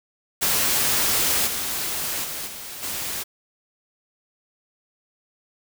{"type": "noise with level steps", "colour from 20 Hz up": "white", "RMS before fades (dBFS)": [-21, -27, -31, -36, -29], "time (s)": [0.41, 3.24], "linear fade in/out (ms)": 20, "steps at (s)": [1.46, 2.23, 2.46, 2.82], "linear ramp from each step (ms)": 20, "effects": []}